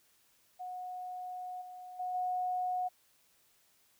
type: tone with level steps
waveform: sine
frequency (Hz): 730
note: F#5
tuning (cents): -24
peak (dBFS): -39 / -45 / -34 / -31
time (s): 0.59-2.89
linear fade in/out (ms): 20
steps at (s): 1.61 / 1.99 / 2.14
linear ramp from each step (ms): 10
effects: white hiss -69 dBFS RMS until 3.99 s